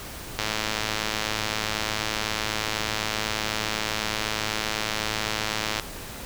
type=click train; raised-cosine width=0.2 ms; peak=-8 dBFS; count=585; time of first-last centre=0.39-5.797 s; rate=108 Hz; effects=pink hiss -38 dBFS RMS until 6.25 s